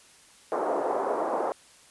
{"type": "band-pass noise", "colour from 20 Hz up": "pink", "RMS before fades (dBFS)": -28, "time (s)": [0.52, 1.52], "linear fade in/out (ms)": 0, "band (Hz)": [380, 1000], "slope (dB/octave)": 24, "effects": ["white hiss -55 dBFS RMS until 1.9 s", "resampled to 24000 Hz"]}